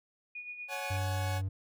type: tone with tremolo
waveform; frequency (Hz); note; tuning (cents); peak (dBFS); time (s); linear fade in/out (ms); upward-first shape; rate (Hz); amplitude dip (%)
sine; 2456; D#7; -23; -38; 0.35-0.97; 5; sine; 8.3; 55
type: chord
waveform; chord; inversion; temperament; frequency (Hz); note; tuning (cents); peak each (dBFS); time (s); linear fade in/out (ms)
sawtooth; C# suspended fourth; none; equal with one note detuned; 554.4 / 740 / 847.1; C#5 / F#5 / G#5; 0 / 0 / +34; -37; 0.68-1.42; 50
type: tone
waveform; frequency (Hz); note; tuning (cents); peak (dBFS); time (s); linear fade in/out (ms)
triangle; 95.7; G2; -41; -29; 0.9-1.49; 10
effects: none